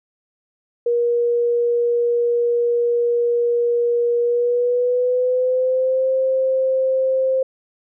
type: tone with pitch glide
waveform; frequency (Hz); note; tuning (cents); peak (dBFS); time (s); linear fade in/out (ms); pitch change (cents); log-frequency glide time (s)
sine; 476 to 525.1; A#4 to C5; +36 to +6; -15; 0.86-7.43; 5; +170; 4.2-6.1
effects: none